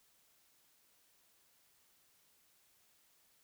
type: silence
effects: white hiss -71 dBFS RMS until 3.43 s